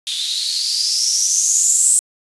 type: noise with band-pass filter sweep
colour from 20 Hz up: violet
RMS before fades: -17 dBFS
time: 0.07-1.99 s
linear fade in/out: 0 ms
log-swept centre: 3500 to 8200 Hz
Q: 9
effects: resampled to 24000 Hz

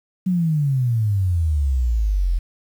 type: exponential sweep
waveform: sine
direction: down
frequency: 188.7 to 41.2 Hz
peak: -16 dBFS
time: 0.26-2.39 s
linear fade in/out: 10 ms
effects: 8-bit

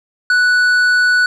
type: tone with tanh clipping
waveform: triangle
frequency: 1480 Hz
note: F#6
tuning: in tune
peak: -11 dBFS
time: 0.3-1.26 s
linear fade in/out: 2 ms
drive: 12 dB
effects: none

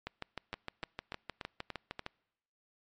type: two click trains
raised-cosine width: 0.3 ms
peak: -22 / -23 dBFS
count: 14 / 6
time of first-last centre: 0.07-2.064 / 0.54-1.993 s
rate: 6.52 / 3.44 Hz
effects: noise-tail reverb RT60 0.9 s tail -26 dB re dry + MP3 48 kbps

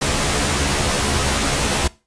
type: noise with comb filter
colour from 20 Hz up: pink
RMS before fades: -19 dBFS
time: 0.01-1.88 s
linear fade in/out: 10 ms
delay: 14 ms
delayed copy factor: +0.9
effects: noise-tail reverb RT60 0.3 s tail -21 dB re dry + resampled to 22050 Hz

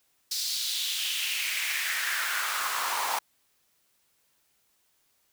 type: noise with high-pass filter sweep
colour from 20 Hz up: pink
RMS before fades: -30 dBFS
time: 0.31-3.19 s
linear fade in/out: 5 ms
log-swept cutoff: 4800 to 860 Hz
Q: 3.1
effects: white hiss -70 dBFS RMS until 5.32 s

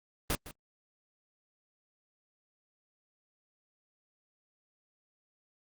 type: noise with echo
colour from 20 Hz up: pink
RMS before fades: -30 dBFS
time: 0.3-0.35 s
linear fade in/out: 0 ms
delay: 160 ms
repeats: 1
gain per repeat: -15 dB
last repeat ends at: 0.51 s
effects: Opus 32 kbps

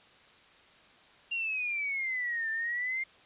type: exponential two-way sweep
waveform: sine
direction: down then up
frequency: 2794 to 1773 to 2124 Hz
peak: -30 dBFS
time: 1.31-3.04 s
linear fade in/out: 10 ms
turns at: 2.5 s
effects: white hiss -58 dBFS RMS until 3.25 s + resampled to 8000 Hz

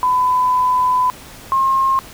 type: tone pair in turn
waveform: sine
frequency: 1004 / 1069.6 Hz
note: B5 / C6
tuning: +28 / +38 cents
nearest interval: minor second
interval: 110 cents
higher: second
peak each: -12 dBFS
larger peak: neither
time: 0.03-1.1 / 1.52-1.99 s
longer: first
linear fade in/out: 0 ms
effects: pink hiss -38 dBFS RMS until 2.13 s

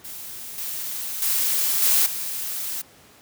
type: noise with level steps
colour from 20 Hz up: blue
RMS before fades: -36 / -30 / -22 / -18 / -29 dBFS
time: 0.04-2.82 s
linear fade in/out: 10 ms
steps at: 0.58 / 1.22 / 1.82 / 2.06 s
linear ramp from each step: 2 ms
effects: pink hiss -51 dBFS RMS until 3.21 s + high-pass 100 Hz 12 dB/octave

